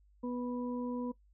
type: harmonic tone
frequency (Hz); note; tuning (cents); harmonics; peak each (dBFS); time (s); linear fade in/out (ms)
246; B3; -7; 1 / 2 / 4; -35 / -41 / -47; 0.23-1.12; 10
effects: noise-tail reverb RT60 0.1 s tail -18 dB re dry + added 50 Hz sine -62 dBFS peak until 1.33 s